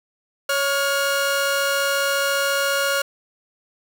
sawtooth tone pair together, 556.3 / 1418 Hz, C#5 / F6, +6 / +26 cents, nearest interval octave + major third, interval 1620 cents, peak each -18 dBFS, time 0.49-3.02 s, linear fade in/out 5 ms, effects none

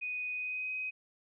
sine tone with pitch glide, 2489 to 2518 Hz, D#7 to D#7, 0 to +20 cents, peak -34 dBFS, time 0.01-0.91 s, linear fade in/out 20 ms, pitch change +20 cents, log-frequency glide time 0.33-0.71 s, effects none

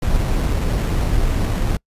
brown noise with sample-and-hold, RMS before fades -18 dBFS, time 0.02-1.77 s, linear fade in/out 5 ms, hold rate 4900 Hz, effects noise-tail reverb RT60 0.1 s tail -26 dB re dry + resampled to 32000 Hz

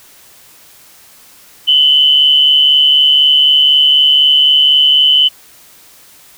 sine tone with amplitude modulation, 3017 Hz, F#7, 33 cents sharp, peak -3 dBFS, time 1.67-5.29 s, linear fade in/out 20 ms, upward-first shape sine, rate 144 Hz, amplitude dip 55%, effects white hiss -42 dBFS RMS until 6.37 s

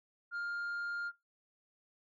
sine tone, 1405 Hz, F6, 10 cents sharp, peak -33 dBFS, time 0.31-1.12 s, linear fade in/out 50 ms, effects noise-tail reverb RT60 0.2 s tail -20 dB re dry + tanh soft clip ceiling -35 dBFS

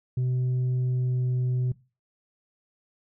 sine tone with pitch glide, 126.6 to 125.87 Hz, B2 to B2, +43 to +33 cents, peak -20 dBFS, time 0.17-1.72 s, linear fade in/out 5 ms, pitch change -10 cents, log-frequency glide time 0.77-1.3 s, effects noise-tail reverb RT60 0.3 s tail -21 dB re dry + tanh soft clip ceiling -22 dBFS

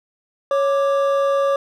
triangle tone pair together, 554.4 / 1175.8 Hz, C#5 / D6, 0 / +2 cents, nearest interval octave + minor second, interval 1302 cents, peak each -14 / -21 dBFS, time 0.51-1.56 s, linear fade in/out 2 ms, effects none

